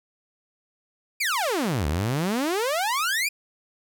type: exponential two-way sweep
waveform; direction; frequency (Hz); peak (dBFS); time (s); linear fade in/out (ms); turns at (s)
sawtooth; down then up; 2489 to 69.3 to 2489; -19; 1.2-3.29; 10; 1.87
effects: none